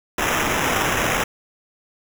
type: noise with sample-and-hold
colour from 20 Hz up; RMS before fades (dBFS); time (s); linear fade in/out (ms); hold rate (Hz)
violet; -21; 0.18-1.24; 5; 4410
effects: none